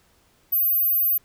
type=tone; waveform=sine; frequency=14390 Hz; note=A9; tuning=38 cents sharp; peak=-16 dBFS; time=0.52-1.18 s; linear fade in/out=10 ms; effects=tanh soft clip ceiling -15 dBFS + pink hiss -61 dBFS RMS until 1.24 s